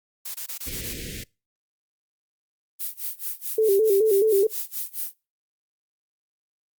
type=noise bursts; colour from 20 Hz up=blue; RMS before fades=-33 dBFS; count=6; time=0.25-0.932 s; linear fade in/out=10 ms; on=97 ms; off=20 ms
type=band-stop noise; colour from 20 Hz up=pink; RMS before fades=-35 dBFS; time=0.66-1.24 s; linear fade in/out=10 ms; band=510 to 1800 Hz; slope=48 dB/octave
type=noise with tremolo; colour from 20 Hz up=violet; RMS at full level=-28 dBFS; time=2.79-5.14 s; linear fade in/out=20 ms; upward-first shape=sine; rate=4.6 Hz; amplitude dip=95%
type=tone with vibrato; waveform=sine; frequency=415.3 Hz; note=G#4; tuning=in tune; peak=-16 dBFS; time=3.58-4.47 s; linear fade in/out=5 ms; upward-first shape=square; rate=4.7 Hz; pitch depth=94 cents each way
effects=noise-tail reverb RT60 0.3 s tail -25 dB re dry + Opus 48 kbps